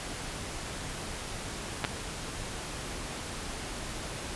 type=clicks; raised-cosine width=0.3 ms; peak=-12 dBFS; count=2; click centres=1.842 / 1.849 s; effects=pink hiss -38 dBFS RMS until 4.35 s + resampled to 24000 Hz